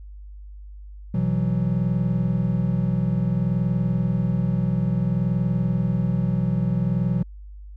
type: chord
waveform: triangle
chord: B suspended fourth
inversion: none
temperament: just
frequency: 123.47 / 164.63 / 185.21 Hz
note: B2 / E3 / F#3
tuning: 0 / -2 / +2 cents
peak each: -22 dBFS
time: 1.14-7.23 s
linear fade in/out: 5 ms
effects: added 50 Hz sine -37 dBFS peak until 7.76 s